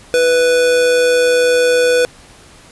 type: tone with amplitude modulation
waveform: square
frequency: 493.9 Hz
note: B4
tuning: in tune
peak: -9 dBFS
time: 0.14-2.05 s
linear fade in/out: 0 ms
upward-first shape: sine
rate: 162 Hz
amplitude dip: 30%
effects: pink hiss -42 dBFS RMS until 2.71 s + resampled to 24000 Hz